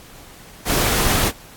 pink noise, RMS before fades -18 dBFS, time 0.65-1.32 s, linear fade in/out 50 ms, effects pink hiss -43 dBFS RMS until 1.56 s + AAC 64 kbps

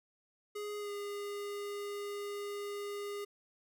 square tone with pitch glide, 415.3 to 407.7 Hz, G#4 to G#4, 0 to -32 cents, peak -39 dBFS, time 0.55-3.25 s, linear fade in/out 10 ms, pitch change -32 cents, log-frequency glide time 0.79-0.91 s, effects none

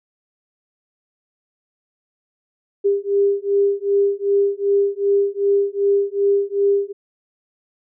sine beating tone pair, 399.2 / 401.8 Hz, G4 / G4, +32 / +43 cents, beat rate 2.6 Hz, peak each -18 dBFS, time 2.84-6.93 s, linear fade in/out 20 ms, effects none

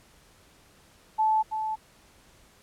sine tone with echo, 871 Hz, A5, 18 cents flat, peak -20 dBFS, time 1.18-1.43 s, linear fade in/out 20 ms, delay 330 ms, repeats 1, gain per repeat -7 dB, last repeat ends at 1.76 s, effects pink hiss -58 dBFS RMS until 2.62 s + low-pass 12000 Hz 12 dB/octave

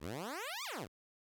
10% pulse exponential two-way sweep, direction up then down, 66.1 to 1244.5 to 72.7 Hz, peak -32 dBFS, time 0-0.88 s, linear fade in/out 50 ms, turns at 0.64 s, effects none

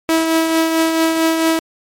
sawtooth tone with tremolo, 324.6 Hz, E4, 27 cents flat, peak -7 dBFS, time 0.09-1.59 s, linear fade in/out 0 ms, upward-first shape triangle, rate 4.5 Hz, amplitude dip 45%, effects MP3 64 kbps

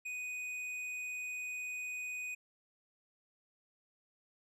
sine tone with hard clipping, 2489 Hz, D#7, in tune, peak -40 dBFS, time 0.05-2.35 s, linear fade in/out 10 ms, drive 7 dB, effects none

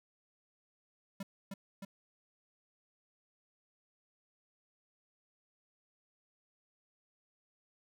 square tone with echo, 196 Hz, G3, in tune, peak -39 dBFS, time 1.2-1.23 s, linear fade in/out 5 ms, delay 310 ms, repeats 2, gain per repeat -2 dB, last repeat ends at 1.85 s, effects none

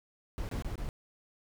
brown noise bursts, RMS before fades -36 dBFS, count 4, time 0.38-0.889 s, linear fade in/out 0 ms, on 110 ms, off 23 ms, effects none

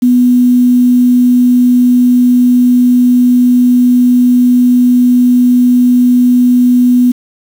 sine tone with quantisation, 246.9 Hz, B3, in tune, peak -4 dBFS, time 0.02-7.12 s, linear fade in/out 10 ms, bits 5, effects none

